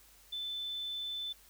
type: tone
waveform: sine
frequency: 3520 Hz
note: A7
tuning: in tune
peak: -36 dBFS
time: 0.32-1.33 s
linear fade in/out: 10 ms
effects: added 50 Hz sine -66 dBFS peak until 1.49 s + white hiss -61 dBFS RMS until 1.49 s